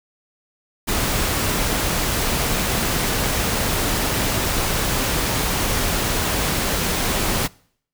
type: noise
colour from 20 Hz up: pink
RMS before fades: -21 dBFS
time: 0.87-7.48 s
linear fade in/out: 20 ms
effects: noise-tail reverb RT60 0.6 s tail -24 dB re dry